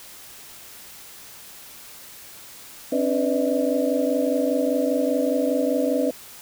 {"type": "tone cluster", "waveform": "sine", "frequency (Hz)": [267.7, 292.7, 498.8, 590, 642], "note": ["C4", "D4", "B4", "D5", "E5"], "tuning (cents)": [40, -6, 17, 8, -46], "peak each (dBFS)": [-24, -27, -24, -27, -28], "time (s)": [2.92, 6.11], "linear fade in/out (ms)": 5, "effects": ["white hiss -43 dBFS RMS until 6.41 s"]}